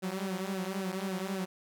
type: tone with flanger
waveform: sawtooth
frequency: 190 Hz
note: F#3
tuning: 46 cents sharp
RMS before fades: -35 dBFS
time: 0.02-1.46 s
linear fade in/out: 20 ms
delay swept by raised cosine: 0.89 to 6.59 ms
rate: 3.7 Hz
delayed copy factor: -0.8
effects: none